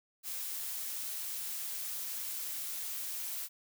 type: noise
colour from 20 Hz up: blue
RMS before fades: -39 dBFS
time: 0.23-3.49 s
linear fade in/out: 50 ms
effects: none